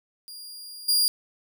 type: tone with level steps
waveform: sawtooth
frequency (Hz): 4821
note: D8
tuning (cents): +45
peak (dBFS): -36 / -16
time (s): 0.28-1.08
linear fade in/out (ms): 0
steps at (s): 0.88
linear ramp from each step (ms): 10
effects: none